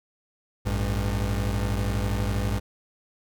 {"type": "tone pair together", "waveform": "30% pulse", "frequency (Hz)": [56.07, 99.9], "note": ["A1", "G2"], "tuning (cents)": [33, 33], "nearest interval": "minor seventh", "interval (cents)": 1000, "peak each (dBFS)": -24, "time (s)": [0.65, 2.6], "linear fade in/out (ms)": 20, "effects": []}